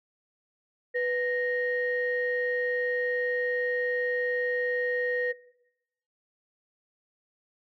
sine tone pair together, 493.9 / 1862.6 Hz, B4 / A#6, 0 / -2 cents, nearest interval octave + major seventh, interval 2298 cents, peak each -26 / -29 dBFS, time 0.94-5.33 s, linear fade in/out 20 ms, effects noise-tail reverb RT60 0.9 s tail -20 dB re dry + tanh soft clip ceiling -18 dBFS

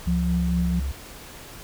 sine tone with pitch glide, 69.3 to 68.11 Hz, C#2 to C#2, 0 to -30 cents, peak -24 dBFS, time 0.06-0.92 s, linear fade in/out 10 ms, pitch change -30 cents, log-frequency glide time 0.46-0.71 s
sine tone with tremolo, 174.61 Hz, F3, in tune, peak -20 dBFS, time 0.07-0.8 s, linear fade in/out 10 ms, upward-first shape triangle, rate 4.4 Hz, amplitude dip 30%
effects pink hiss -42 dBFS RMS until 1.63 s

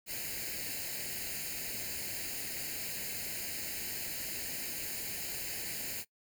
white noise with comb filter, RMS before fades -39 dBFS, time 0.06-6.05 s, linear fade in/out 50 ms, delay 0.43 ms, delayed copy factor +0.8, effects noise-tail reverb RT60 0.1 s tail -21 dB re dry

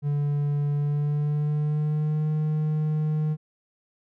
triangle tone with pitch glide, 145 to 153.62 Hz, D3 to D#3, -22 to -22 cents, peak -20 dBFS, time 0.02-3.37 s, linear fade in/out 50 ms, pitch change +100 cents, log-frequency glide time 0.73-2.29 s, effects none

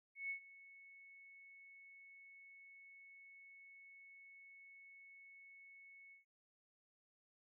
sine tone with ADSR envelope, 2206 Hz, C#7, 9 cents flat, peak -39 dBFS, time 0.15-6.25 s, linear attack 150 ms, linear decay 94 ms, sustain -19 dB, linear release 130 ms, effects none

